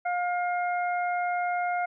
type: harmonic tone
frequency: 710 Hz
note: F5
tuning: 28 cents sharp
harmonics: 1 / 2 / 3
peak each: -26 / -34 / -36 dBFS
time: 0.05-1.86 s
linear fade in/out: 10 ms
effects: none